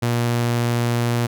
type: tone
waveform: sawtooth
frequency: 119.1 Hz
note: A#2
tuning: 38 cents sharp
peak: -14 dBFS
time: 0.02-1.27 s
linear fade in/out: 10 ms
effects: none